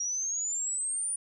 sine exponential sweep, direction up, 5680 to 9530 Hz, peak -29 dBFS, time 0-1.16 s, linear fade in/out 5 ms, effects none

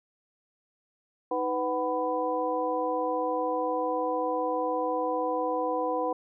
sine tone cluster, 314.6 / 498.6 / 749 / 996 Hz, D#4 / B4 / F#5 / B5, +19 / +16 / +21 / +14 cents, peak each -34 / -29 / -32 / -32 dBFS, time 1.31-6.13 s, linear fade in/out 5 ms, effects none

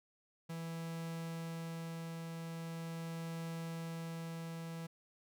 45% pulse tone with tremolo, 165 Hz, E3, 2 cents sharp, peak -40 dBFS, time 0.49-4.87 s, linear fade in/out 10 ms, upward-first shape triangle, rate 0.42 Hz, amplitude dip 25%, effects none

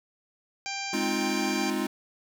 harmonic tone, 790 Hz, G5, 13 cents sharp, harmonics 1 / 2 / 3 / 4 / 5 / 6 / 7 / 8 / 9, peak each -37 / -43 / -35 / -44 / -46 / -39 / -44 / -42 / -45 dBFS, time 0.66-1.7 s, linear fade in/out 0 ms
square chord, F minor seventh, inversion first, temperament equal, 207.7 / 261.6 / 311.1 / 349.2 Hz, Ab3 / C4 / Eb4 / F4, 0 / 0 / 0 / 0 cents, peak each -33 dBFS, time 0.93-1.87 s, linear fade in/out 5 ms
effects none

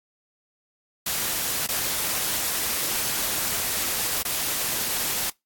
white noise with dropouts, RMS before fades -26 dBFS, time 1.06-5.3 s, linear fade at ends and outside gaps 5 ms, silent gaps 1.667-1.687 / 4.226-4.25 s, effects noise-tail reverb RT60 0.2 s tail -25 dB re dry + AAC 64 kbps

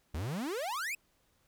45% pulse exponential sweep, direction up, 69.2 to 2637 Hz, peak -34 dBFS, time 0.14-0.95 s, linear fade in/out 5 ms, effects pink hiss -72 dBFS RMS until 1.47 s

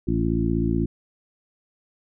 harmonic tone with a mistuned harmonic, 56.1 Hz, A1, 34 cents sharp, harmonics 1 / 2 / 3 / 4 / 5 / 6, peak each -27 / -27 / -27 / -27 / -27 / -27 dBFS, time 0.07-0.86 s, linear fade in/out 10 ms, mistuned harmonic 6, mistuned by +23 cents, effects none

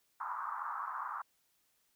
white band-pass noise, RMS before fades -40 dBFS, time 0.2-1.22 s, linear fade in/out 5 ms, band 920 to 1300 Hz, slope 48 dB/octave, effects white hiss -75 dBFS RMS until 1.95 s

